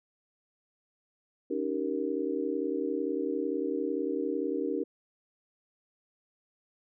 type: chord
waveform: sine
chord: Eb dominant seventh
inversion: third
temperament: just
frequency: 280 / 311.1 / 388.9 / 466.7 Hz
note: Db4 / Eb4 / G4 / Bb4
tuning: +18 / 0 / -14 / +2 cents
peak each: -34 dBFS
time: 1.5-4.84 s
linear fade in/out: 10 ms
effects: none